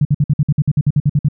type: tone bursts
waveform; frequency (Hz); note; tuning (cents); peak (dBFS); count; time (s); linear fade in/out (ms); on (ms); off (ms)
sine; 145.8; D3; -12; -9; 14; 0.01-1.286; 5; 41; 54
effects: none